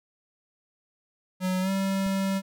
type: tone with pitch glide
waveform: square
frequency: 185 to 193.75 Hz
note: F#3 to G3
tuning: 0 to -20 cents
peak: -25 dBFS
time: 1.4-2.42 s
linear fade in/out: 50 ms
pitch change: +80 cents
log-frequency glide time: 1.61-1.7 s
type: click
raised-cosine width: 5 ms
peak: -30 dBFS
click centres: 2.064 s
effects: none